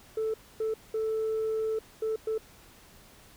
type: tone bursts at uneven times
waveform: sine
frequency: 440 Hz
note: A4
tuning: in tune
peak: -25 dBFS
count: 5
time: 0.17-0.34 / 0.6-0.74 / 0.94-1.79 / 2.02-2.16 / 2.27-2.38 s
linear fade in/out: 5 ms
effects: tanh soft clip ceiling -25 dBFS + pink hiss -55 dBFS RMS until 3.36 s